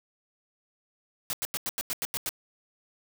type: noise bursts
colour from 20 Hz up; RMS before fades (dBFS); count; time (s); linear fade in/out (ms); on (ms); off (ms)
white; -31; 9; 1.3-2.291; 0; 31; 89
effects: none